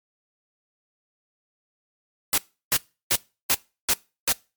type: noise bursts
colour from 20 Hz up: white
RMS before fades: -20 dBFS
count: 6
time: 2.33-4.324 s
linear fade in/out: 2 ms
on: 49 ms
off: 340 ms
effects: noise-tail reverb RT60 0.3 s tail -23 dB re dry + MP3 96 kbps